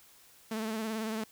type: tone with vibrato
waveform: sawtooth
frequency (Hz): 220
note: A3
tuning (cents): 0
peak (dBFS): -29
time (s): 0.51-1.24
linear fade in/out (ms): 5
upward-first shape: sine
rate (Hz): 18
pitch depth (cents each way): 42
effects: white hiss -59 dBFS RMS until 1.31 s